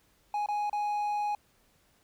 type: tone with dropouts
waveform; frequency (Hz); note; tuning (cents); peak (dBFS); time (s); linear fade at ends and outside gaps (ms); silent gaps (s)
triangle; 831; G#5; +1; -26; 0.34-1.35; 2; 0.461-0.486 / 0.697-0.729
effects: pink hiss -67 dBFS RMS until 2.03 s